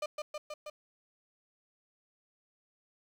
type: tone with echo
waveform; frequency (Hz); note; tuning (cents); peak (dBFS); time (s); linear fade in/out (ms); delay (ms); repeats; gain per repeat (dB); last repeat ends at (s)
35% pulse; 602; D5; +43; -31; 0.02-0.06; 5; 160; 4; -2; 0.7
effects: low-pass 8000 Hz 12 dB/octave + 10-bit